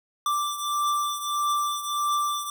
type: beating tone pair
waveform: square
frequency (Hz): 1174.7 / 1176.3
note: D6 / D6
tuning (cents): 0 / +2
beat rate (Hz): 1.6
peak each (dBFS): -26 / -31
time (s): 0.26-2.5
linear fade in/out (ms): 2
effects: none